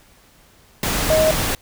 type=tone in noise; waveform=sine; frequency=628 Hz; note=D#5; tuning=16 cents sharp; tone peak=-13 dBFS; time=1.1-1.31 s; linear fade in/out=2 ms; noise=pink; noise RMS=-21 dBFS; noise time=0.83-1.55 s; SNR=+5 dB; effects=pink hiss -52 dBFS RMS until 1.61 s